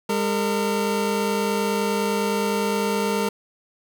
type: tone pair together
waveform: 25% pulse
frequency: 203 / 455.7 Hz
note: G#3 / A#4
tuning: -39 / -39 cents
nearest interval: octave + major second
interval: 1400 cents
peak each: -20 dBFS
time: 0.09-3.29 s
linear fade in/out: 5 ms
effects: none